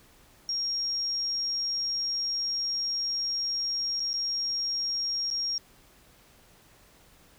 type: tone with dropouts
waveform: sine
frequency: 5580 Hz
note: F8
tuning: 2 cents flat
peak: -27 dBFS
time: 0.49-5.58 s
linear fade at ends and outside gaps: 1 ms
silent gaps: 3.997-4.002 / 4.132-4.139 / 5.303-5.311 s
effects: pink hiss -58 dBFS RMS until 7.38 s